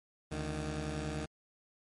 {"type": "tone pair together", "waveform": "15% pulse", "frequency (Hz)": [71.9, 154.12], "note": ["D2", "D#3"], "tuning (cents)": [-36, -16], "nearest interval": "octave + minor second", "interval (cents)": 1320, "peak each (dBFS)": [-32, -32], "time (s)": [0.31, 1.26], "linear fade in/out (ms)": 10, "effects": ["MP3 48 kbps"]}